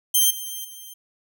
5% pulse tone with level steps, 3148 Hz, G7, 7 cents sharp, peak -7 / -22 / -30 dBFS, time 0.14-0.94 s, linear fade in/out 10 ms, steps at 0.3 / 0.64 s, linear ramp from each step 10 ms, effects none

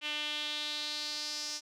sawtooth tone with band-pass filter sweep, 299 Hz, D4, 31 cents sharp, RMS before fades -37 dBFS, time 0.01-1.61 s, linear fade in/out 50 ms, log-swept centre 2900 to 5500 Hz, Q 4, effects none

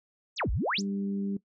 sine exponential two-way sweep, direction down then up, 8140 to 42.39 to 8140 Hz, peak -26 dBFS, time 0.36-0.82 s, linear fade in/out 50 ms, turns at 0.51 s
harmonic tone, 99.3 Hz, G2, 23 cents sharp, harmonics 2 / 3 / 4, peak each -29 / -43 / -41 dBFS, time 0.78-1.37 s, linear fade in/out 5 ms
effects noise-tail reverb RT60 0.1 s tail -19 dB re dry

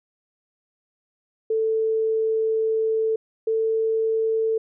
sine tone pair in turn, 442.6 / 444.9 Hz, A4 / A4, +10 / +19 cents, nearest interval unison, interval 9 cents, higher second, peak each -19 dBFS, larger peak neither, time 1.5-3.16 / 3.47-4.58 s, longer first, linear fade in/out 5 ms, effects none

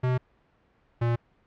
square tone pair in turn, 126.9 / 118.01 Hz, B2 / A#2, +47 / +22 cents, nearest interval minor second, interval 125 cents, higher first, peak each -23 dBFS, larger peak neither, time 0.03-0.18 / 1.01-1.16 s, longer neither, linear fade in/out 10 ms, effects pink hiss -65 dBFS RMS until 1.46 s + low-pass 2000 Hz 12 dB/octave

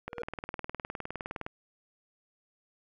click train, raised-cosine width 0.5 ms, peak -21 dBFS, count 28, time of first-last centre 0.08-1.465 s, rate 19.5 Hz
triangle tone with exponential growth, 477.2 Hz, A#4, 41 cents sharp, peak -31 dBFS, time 0.09-0.22 s, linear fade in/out 2 ms, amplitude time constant 28 ms
effects none

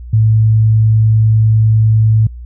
sine tone, 110 Hz, A2, in tune, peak -6 dBFS, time 0.13-2.27 s, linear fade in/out 5 ms, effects added 60 Hz sine -26 dBFS peak until 2.45 s

